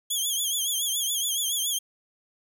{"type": "tone with vibrato", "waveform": "15% pulse", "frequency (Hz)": 3290, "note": "G#7", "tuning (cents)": -17, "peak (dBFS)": -18, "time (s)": [0.1, 1.79], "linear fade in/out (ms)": 10, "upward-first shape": "triangle", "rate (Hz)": 7.1, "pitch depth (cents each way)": 110, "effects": []}